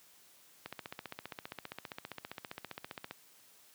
click train, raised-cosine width 0.3 ms, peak -25 dBFS, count 38, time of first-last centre 0.66-3.11 s, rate 15.1 Hz, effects white hiss -62 dBFS RMS until 3.74 s + high-pass 100 Hz 12 dB/octave

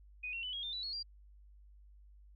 sine tone with pitch steps, 2489 / 2730 / 2994 / 3284 / 3602 / 3951 / 4334 / 4753 Hz, D#7 / F7 / F#7 / G#7 / A7 / B7 / C#8 / D8, 0 / -40 / +20 / -20 / +40 / 0 / -40 / +20 cents, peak -38 dBFS, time 0.23-1.03 s, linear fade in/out 10 ms, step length 100 ms, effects added 50 Hz sine -56 dBFS peak until 2.35 s

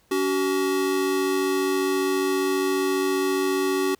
square tone pair together, 283.2 / 378 Hz, C#4 / F#4, +37 / +37 cents, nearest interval perfect fourth, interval 500 cents, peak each -27 / -23 dBFS, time 0.11-3.95 s, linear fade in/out 5 ms, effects pink hiss -62 dBFS RMS until 3.99 s

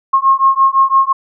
sine beating tone pair, 1075 / 1080.9 Hz, C6 / C#6, +47 / -44 cents, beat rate 5.9 Hz, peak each -11 dBFS, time 0.13-1.13 s, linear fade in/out 10 ms, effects none

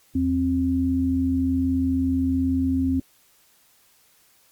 sine tone pair together, 81.9 / 264.4 Hz, E2 / C4, -11 / +18 cents, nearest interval octave + minor sixth, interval 2029 cents, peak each -26 / -20 dBFS, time 0.15-3 s, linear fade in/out 5 ms, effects white hiss -59 dBFS RMS until 4.51 s + Opus 48 kbps

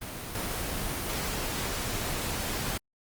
pink noise with level steps, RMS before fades -38 / -32 dBFS, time 0.01-2.78 s, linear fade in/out 10 ms, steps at 0.35 s, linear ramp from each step 2 ms, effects Opus 24 kbps

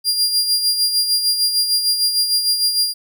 sawtooth tone with tremolo, 4800 Hz, D8, 37 cents sharp, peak -10 dBFS, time 0.04-2.94 s, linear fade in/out 50 ms, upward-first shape sine, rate 6.6 Hz, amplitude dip 55%, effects none

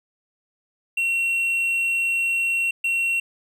triangle tone bursts at uneven times, 2729 Hz, F7, 41 cents flat, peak -18 dBFS, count 2, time 0.97-2.71 / 2.84-3.2 s, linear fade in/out 5 ms, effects none

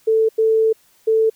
sine tone bursts at uneven times, 443.1 Hz, A4, 12 cents sharp, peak -12 dBFS, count 3, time 0.07-0.29 / 0.38-0.73 / 1.07-1.3 s, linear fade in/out 10 ms, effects white hiss -56 dBFS RMS until 1.35 s

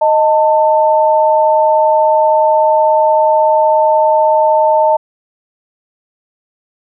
sine tone pair together, 622.3 / 891.8 Hz, D#5 / A5, 0 / +23 cents, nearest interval tritone, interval 623 cents, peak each -10 dBFS, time 0.01-4.97 s, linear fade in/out 10 ms, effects none

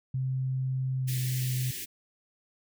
sine tone with pitch glide, 130.81 to 127.97 Hz, C3 to C3, 0 to -38 cents, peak -27 dBFS, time 0.14-1.71 s, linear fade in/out 5 ms, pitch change -38 cents, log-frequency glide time 0.98-1.14 s
white band-stop noise, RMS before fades -38 dBFS, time 1.07-1.86 s, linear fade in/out 20 ms, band 430 to 1700 Hz, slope 96 dB/octave
effects none

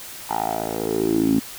10% pulse tone with band-pass filter sweep, 55 Hz, A1, in tune, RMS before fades -22 dBFS, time 0.29-1.4 s, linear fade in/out 10 ms, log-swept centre 900 to 250 Hz, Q 5.7, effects white hiss -37 dBFS RMS until 1.58 s

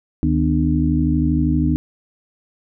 sine tone cluster, 74.8 / 155.7 / 248.5 / 300.9 Hz, D2 / D#3 / B3 / D4, +32 / +2 / +11 / +42 cents, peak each -20 dBFS, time 0.23-1.76 s, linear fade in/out 0 ms, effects none

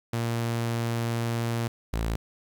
sawtooth tone pair in turn, 116.54 / 55.9 Hz, A#2 / A1, 0 / +28 cents, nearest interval octave + minor second, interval 1272 cents, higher first, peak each -22 dBFS, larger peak neither, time 0.13-1.68 / 1.93-2.16 s, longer first, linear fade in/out 5 ms, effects 10-bit

